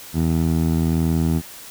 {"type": "tone with band-pass filter", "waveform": "15% pulse", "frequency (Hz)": 81.3, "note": "E2", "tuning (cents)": -23, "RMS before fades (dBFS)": -19, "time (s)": [0.13, 1.42], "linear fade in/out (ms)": 50, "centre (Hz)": 160, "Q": 0.82, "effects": ["white hiss -39 dBFS RMS until 1.7 s"]}